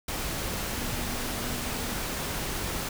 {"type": "tone in noise", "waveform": "sine", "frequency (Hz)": 242.6, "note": "B3", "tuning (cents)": -31, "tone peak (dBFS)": -39, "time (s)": [0.76, 1.94], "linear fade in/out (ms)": 5, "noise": "pink", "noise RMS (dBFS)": -32, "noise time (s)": [0.08, 2.89], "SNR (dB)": -10, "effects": []}